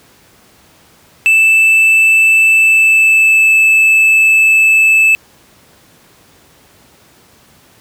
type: tone with pitch glide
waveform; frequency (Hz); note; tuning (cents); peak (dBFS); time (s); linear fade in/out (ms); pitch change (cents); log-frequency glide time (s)
triangle; 2640 to 2623; E7 to E7; +2 to -9; -4; 1.26-5.15; 0; -11; 2.51-3.52
effects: pink hiss -46 dBFS RMS until 7.8 s + high-pass 80 Hz 12 dB/octave